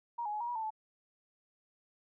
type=tone with pitch steps; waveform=sine; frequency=944 / 835 / 846 / 949 / 966 / 887 / 869 Hz; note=A#5 / G#5 / G#5 / A#5 / B5 / A5 / A5; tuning=+22 / +9 / +32 / +31 / -39 / +14 / -22 cents; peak=-34 dBFS; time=0.18-0.705 s; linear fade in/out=10 ms; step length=75 ms; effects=none